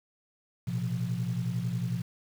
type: chord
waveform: sine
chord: Bb suspended second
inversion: none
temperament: equal with one note detuned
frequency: 116.54 / 127.6 / 174.61 Hz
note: Bb2 / C3 / F3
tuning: 0 / -43 / 0 cents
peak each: -32 dBFS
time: 0.67-2.02 s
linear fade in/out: 10 ms
effects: tanh soft clip ceiling -21 dBFS + 8-bit